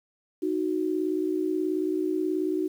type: tone pair together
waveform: sine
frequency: 311.1 / 369.6 Hz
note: D#4 / F#4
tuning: 0 / -2 cents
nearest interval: minor third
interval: 298 cents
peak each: -27 dBFS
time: 0.42-2.68 s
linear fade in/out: 10 ms
effects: 9-bit